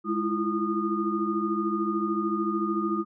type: tone cluster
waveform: sine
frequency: 208.9 / 327.2 / 340.7 / 1226 Hz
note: G#3 / E4 / F4 / D#6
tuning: +10 / -13 / -43 / -26 cents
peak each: -30 dBFS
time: 0.04-3.05 s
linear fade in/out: 50 ms
effects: none